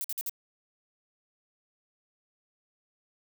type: noise bursts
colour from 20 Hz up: violet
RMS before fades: -33 dBFS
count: 4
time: 0.01-0.295 s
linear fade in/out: 0 ms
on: 33 ms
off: 51 ms
effects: none